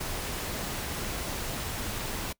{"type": "noise", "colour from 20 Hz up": "pink", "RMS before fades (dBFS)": -34, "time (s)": [0, 2.33], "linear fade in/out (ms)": 10, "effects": ["noise-tail reverb RT60 0.1 s tail -23 dB re dry"]}